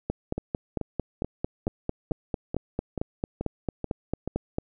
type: two click trains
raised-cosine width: 2 ms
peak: -13 / -16 dBFS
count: 21 / 10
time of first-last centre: 0.1-4.584 / 0.38-4.276 s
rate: 4.46 / 2.31 Hz
effects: none

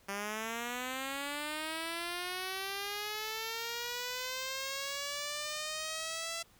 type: linear sweep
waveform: 5% pulse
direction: up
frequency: 196 to 672 Hz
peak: -25 dBFS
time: 0.08-6.43 s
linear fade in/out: 10 ms
effects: pink hiss -64 dBFS RMS until 6.59 s

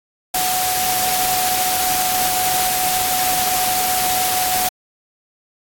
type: tone in noise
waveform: sine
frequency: 740 Hz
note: F#5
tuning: in tune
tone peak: -20 dBFS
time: 0.34-4.69 s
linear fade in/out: 5 ms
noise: white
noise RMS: -20 dBFS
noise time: 0.34-4.69 s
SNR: -3 dB
effects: AAC 64 kbps

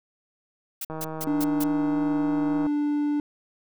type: noise bursts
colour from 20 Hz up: blue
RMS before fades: -32 dBFS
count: 5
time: 0.81-1.64 s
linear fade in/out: 5 ms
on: 38 ms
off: 160 ms
type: click train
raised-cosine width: 1 ms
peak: -21 dBFS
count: 280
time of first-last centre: 0.9-2.666 s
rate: 158 Hz
type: tone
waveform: triangle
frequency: 293.7 Hz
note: D4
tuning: in tune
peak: -20 dBFS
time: 1.27-3.2 s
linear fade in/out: 2 ms
effects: none

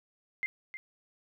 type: tone with echo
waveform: sine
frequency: 2093 Hz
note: C7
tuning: in tune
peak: -29 dBFS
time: 0.43-0.46 s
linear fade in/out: 0 ms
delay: 310 ms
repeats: 1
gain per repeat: -10 dB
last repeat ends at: 0.77 s
effects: none

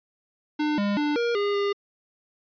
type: tone with pitch steps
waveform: square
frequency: 300.2 / 203 / 295.7 / 472.1 / 407.1 / 403.6 Hz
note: D4 / G#3 / D4 / A#4 / G#4 / G#4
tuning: +38 / -39 / +12 / +22 / -35 / -49 cents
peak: -23 dBFS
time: 0.59-1.73 s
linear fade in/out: 10 ms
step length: 190 ms
effects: resampled to 11025 Hz

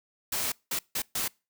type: noise bursts at uneven times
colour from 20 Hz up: white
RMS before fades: -30 dBFS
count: 4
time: 0.32-0.52 / 0.71-0.79 / 0.95-1.02 / 1.15-1.28 s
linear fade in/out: 5 ms
effects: noise-tail reverb RT60 0.3 s tail -26 dB re dry

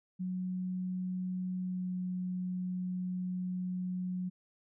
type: tone with pitch glide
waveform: sine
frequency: 183.6 to 182.33 Hz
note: F#3 to F#3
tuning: -13 to -25 cents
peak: -33 dBFS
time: 0.19-4.3 s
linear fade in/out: 20 ms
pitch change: -12 cents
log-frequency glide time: 1.61-1.92 s
effects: none

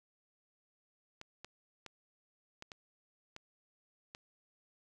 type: clicks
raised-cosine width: 0.2 ms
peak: -29 dBFS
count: 7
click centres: 1.214 / 1.446 / 1.863 / 2.624 / 2.718 / 3.364 / 4.149 s
effects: none

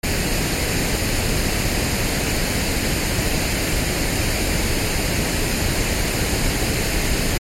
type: noise with comb filter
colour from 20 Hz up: pink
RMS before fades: -20 dBFS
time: 0.03-7.38 s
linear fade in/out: 10 ms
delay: 0.43 ms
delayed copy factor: +0.5
effects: low-pass 12000 Hz 12 dB/octave + MP3 64 kbps

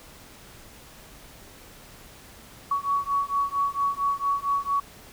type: beating tone pair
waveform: sine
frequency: 1121 / 1125.4 Hz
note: C#6 / C#6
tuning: +19 / +26 cents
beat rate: 4.4 Hz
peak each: -26 dBFS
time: 2.71-4.8 s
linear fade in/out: 5 ms
effects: pink hiss -48 dBFS RMS until 5.12 s

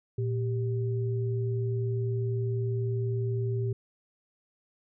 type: tone pair together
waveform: sine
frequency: 116.04 / 392 Hz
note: A#2 / G4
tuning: -7 / 0 cents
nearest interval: octave + major sixth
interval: 2107 cents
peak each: -27 / -34 dBFS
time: 0.18-3.73 s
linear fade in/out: 5 ms
effects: none

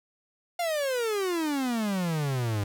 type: exponential sweep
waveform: 45% pulse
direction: down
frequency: 710 to 98.7 Hz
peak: -26 dBFS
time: 0.59-2.64 s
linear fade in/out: 5 ms
effects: none

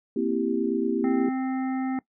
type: chord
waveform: sine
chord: C dominant seventh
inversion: third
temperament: equal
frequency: 233.1 / 261.6 / 329.6 / 392 Hz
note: Bb3 / C4 / E4 / G4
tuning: 0 / 0 / 0 / 0 cents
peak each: -28 dBFS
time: 0.16-1.29 s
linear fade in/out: 5 ms
type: harmonic tone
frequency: 261.6 Hz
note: C4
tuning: in tune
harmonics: 1 / 3 / 5 / 7 / 8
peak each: -25 / -34 / -42 / -45 / -46 dBFS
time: 1.04-1.99 s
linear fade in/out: 2 ms
effects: noise-tail reverb RT60 0.1 s tail -20 dB re dry

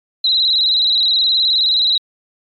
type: tone with vibrato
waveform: sine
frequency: 3951 Hz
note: B7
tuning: in tune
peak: -11 dBFS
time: 0.24-1.98 s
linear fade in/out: 5 ms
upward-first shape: square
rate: 19 Hz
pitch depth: 50 cents each way
effects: MP3 96 kbps

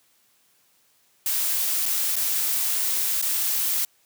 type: noise with dropouts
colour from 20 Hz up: blue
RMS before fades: -24 dBFS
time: 1.26-3.85 s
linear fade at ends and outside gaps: 2 ms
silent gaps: 1.857-1.861 / 2.157-2.164 / 3.216-3.224 s
effects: white hiss -63 dBFS RMS until 4.05 s + high-pass 100 Hz 12 dB/octave

